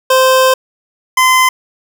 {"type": "tone pair in turn", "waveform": "25% pulse", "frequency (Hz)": [520, 1028.6], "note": ["C5", "C6"], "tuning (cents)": [-11, -30], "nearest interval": "octave", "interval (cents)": 1181, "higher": "second", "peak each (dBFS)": -3, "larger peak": "neither", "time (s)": [[0.1, 0.54], [1.17, 1.49]], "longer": "first", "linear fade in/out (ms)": 5, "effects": []}